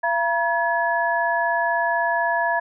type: tone cluster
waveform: sine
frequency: 680 / 956 / 1700 Hz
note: F5 / A#5 / G#6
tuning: -46 / +43 / +40 cents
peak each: -23 dBFS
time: 0.03-2.6 s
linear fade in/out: 10 ms
effects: none